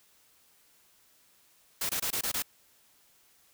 white noise bursts, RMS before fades -31 dBFS, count 6, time 1.81-2.423 s, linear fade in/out 5 ms, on 83 ms, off 23 ms, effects white hiss -64 dBFS RMS until 3.53 s

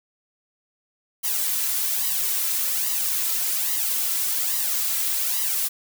blue noise with flanger, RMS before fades -24 dBFS, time 1.23-5.69 s, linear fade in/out 20 ms, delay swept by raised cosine 1 to 3 ms, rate 1.2 Hz, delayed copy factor +0.85, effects none

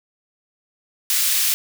white high-pass noise, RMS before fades -19 dBFS, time 1.1-1.54 s, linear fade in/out 0 ms, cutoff 2100 Hz, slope 12 dB/octave, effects none

